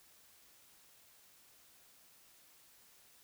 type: silence
effects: white hiss -64 dBFS RMS until 3.23 s